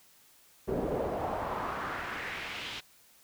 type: noise with band-pass filter sweep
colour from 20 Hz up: brown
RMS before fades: -35 dBFS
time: 0.67-2.81 s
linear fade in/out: 20 ms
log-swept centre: 400 to 3500 Hz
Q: 2
effects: white hiss -61 dBFS RMS until 3.23 s